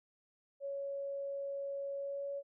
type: tone with pitch glide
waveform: sine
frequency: 557 to 561.2 Hz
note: C#5 to C#5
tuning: +8 to +21 cents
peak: -37 dBFS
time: 0.6-2.43 s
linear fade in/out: 50 ms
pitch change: +13 cents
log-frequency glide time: 1.95-2.27 s
effects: none